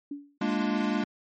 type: tone with exponential decay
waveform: sine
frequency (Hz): 286.1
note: D4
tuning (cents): -45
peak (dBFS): -30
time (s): 0.11-0.38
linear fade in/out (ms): 5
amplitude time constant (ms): 57
type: chord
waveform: square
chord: Bb dominant seventh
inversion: third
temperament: equal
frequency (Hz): 207.7 / 233.1 / 293.7 / 349.2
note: Ab3 / Bb3 / D4 / F4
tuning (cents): 0 / 0 / 0 / 0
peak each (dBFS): -30 / -31 / -31 / -36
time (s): 0.41-1.04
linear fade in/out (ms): 5
effects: low-pass 4000 Hz 12 dB/octave + MP3 32 kbps